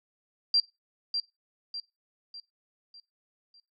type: tone with echo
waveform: sine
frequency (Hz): 4727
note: D8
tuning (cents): +10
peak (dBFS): -20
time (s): 0.54-0.6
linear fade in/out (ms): 2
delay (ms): 600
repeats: 5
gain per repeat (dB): -7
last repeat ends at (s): 3.6
effects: noise-tail reverb RT60 0.2 s tail -17 dB re dry